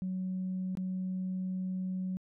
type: tone with dropouts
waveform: sine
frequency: 185.8 Hz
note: F#3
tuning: 7 cents sharp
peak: -31 dBFS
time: 0.02-2.17 s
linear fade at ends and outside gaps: 0 ms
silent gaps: 0.752-0.772 s
effects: tanh soft clip ceiling -28 dBFS